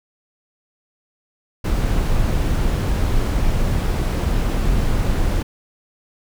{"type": "noise", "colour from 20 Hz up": "brown", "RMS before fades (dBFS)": -18, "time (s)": [1.64, 5.43], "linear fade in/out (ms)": 10, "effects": []}